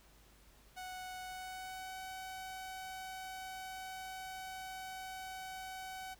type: tone with pitch glide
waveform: sawtooth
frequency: 740 to 754.2 Hz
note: F#5 to F#5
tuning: 0 to +33 cents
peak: -40 dBFS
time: 0.76-6.15 s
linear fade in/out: 20 ms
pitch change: +33 cents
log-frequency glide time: 1.22-1.99 s
effects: added 50 Hz sine -64 dBFS peak until 6.19 s + pink hiss -65 dBFS RMS until 6.19 s